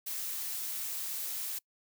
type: noise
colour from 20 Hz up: blue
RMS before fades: -37 dBFS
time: 0.06-1.59 s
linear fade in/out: 10 ms
effects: noise-tail reverb RT60 0.1 s tail -25 dB re dry